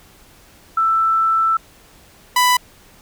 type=tone pair in turn; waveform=sine / sawtooth; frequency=1326 / 993.4 Hz; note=E6 / B5; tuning=+10 / +10 cents; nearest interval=perfect fourth; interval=500 cents; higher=first; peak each=-13 / -8 dBFS; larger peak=second; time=0.77-1.57 / 2.36-2.57 s; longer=first; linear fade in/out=5 ms; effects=pink hiss -48 dBFS RMS until 3.01 s